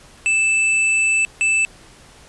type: tone pair in turn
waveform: square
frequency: 2637 / 2637 Hz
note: E7 / E7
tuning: 0 / 0 cents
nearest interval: unison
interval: 0 cents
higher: neither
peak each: -15 dBFS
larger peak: neither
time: 0.26-1.25 / 1.41-1.65 s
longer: first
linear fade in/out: 0 ms
effects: pink hiss -46 dBFS RMS until 2.28 s + resampled to 24000 Hz